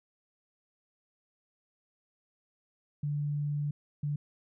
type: tone bursts at uneven times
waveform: sine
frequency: 146.3 Hz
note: D3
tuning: 6 cents flat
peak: -29 dBFS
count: 2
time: 3.03-3.71 / 4.03-4.16 s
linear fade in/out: 5 ms
effects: none